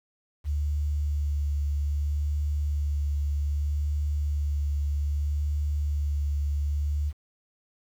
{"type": "tone with vibrato", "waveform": "sine", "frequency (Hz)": 73, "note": "D2", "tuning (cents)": -10, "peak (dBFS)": -24, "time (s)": [0.44, 7.13], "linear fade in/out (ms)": 50, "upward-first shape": "sine", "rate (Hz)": 0.63, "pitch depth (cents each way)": 17, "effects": ["9-bit"]}